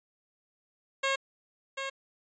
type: tone with echo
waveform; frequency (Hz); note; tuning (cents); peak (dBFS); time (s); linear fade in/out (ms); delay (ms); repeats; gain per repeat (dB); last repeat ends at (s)
10% pulse; 542; C#5; -39; -18; 1.03-1.16; 10; 740; 1; -7; 1.9
effects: resampled to 16000 Hz